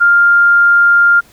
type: tone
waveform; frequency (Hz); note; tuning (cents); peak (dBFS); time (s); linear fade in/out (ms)
sine; 1400; F6; +4; -5; 0-1.21; 20
effects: pink hiss -46 dBFS RMS until 1.32 s